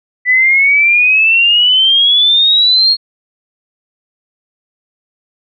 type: exponential sweep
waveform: sine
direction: up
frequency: 1975.5 to 4307 Hz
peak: -6 dBFS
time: 0.25-2.97 s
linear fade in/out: 50 ms
effects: none